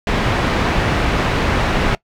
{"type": "low-pass noise", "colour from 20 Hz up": "pink", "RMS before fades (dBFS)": -17, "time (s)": [0.07, 1.95], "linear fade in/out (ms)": 2, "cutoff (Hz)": 2700, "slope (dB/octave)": 12, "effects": ["noise-tail reverb RT60 0.1 s tail -21 dB re dry"]}